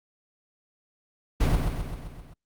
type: noise with echo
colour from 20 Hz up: brown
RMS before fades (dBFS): -22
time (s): 1.4-1.56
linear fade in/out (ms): 10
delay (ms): 130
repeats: 6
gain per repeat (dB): -4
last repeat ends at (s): 2.34
effects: Opus 48 kbps

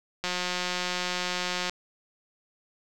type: click train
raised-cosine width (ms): 0.2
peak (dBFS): -12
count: 263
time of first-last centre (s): 0.24-1.696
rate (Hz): 180
effects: none

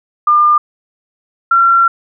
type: tone pair in turn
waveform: sine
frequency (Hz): 1202 / 1365.3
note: D6 / F6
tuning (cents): +40 / -40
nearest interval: major second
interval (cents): 220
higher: second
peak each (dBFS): -6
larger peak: neither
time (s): 0.27-0.58 / 1.51-1.88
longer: second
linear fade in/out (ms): 5
effects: none

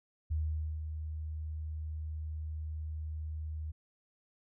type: tone with ADSR envelope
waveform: sine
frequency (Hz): 77.7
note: D#2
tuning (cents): -2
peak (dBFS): -29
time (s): 0.3-3.72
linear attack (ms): 17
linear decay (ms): 480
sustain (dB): -7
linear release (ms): 15
effects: none

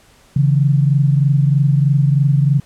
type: tone pair together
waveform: sine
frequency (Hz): 138.59 / 161.75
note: C#3 / E3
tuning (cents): 0 / -32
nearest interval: minor third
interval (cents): 268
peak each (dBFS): -11 / -17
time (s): 0.36-2.6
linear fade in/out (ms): 5
effects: pink hiss -50 dBFS RMS until 2.65 s + low-pass 11000 Hz 12 dB/octave

